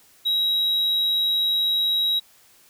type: tone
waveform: sine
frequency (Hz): 3844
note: B7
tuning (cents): -48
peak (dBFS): -16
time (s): 0.25-2.2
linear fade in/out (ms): 20
effects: tanh soft clip ceiling -18 dBFS + white hiss -55 dBFS RMS until 2.69 s